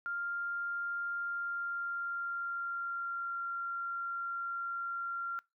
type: tone with pitch glide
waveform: sine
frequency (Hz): 1396.9 to 1380.1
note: F6 to F6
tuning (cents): 0 to -21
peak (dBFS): -34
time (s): 0.06-5.39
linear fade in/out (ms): 0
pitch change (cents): -21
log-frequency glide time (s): 1.15-3.41
effects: noise-tail reverb RT60 0.2 s tail -23 dB re dry